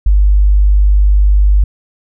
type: tone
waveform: sine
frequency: 50 Hz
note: G1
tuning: 35 cents sharp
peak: -5 dBFS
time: 0.06-1.64 s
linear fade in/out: 5 ms
effects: none